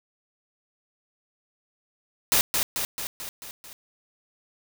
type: noise with echo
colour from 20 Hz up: white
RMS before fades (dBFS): -20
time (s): 2.32-2.41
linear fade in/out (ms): 0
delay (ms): 220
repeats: 6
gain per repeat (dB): -4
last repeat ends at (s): 3.73
effects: none